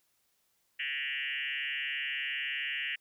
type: tone with frequency modulation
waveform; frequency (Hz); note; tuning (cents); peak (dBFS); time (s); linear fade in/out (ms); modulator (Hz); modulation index
sine; 2349; D7; 0; -32; 0.79-2.96; 10; 141; 4.5
effects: white hiss -74 dBFS RMS until 3 s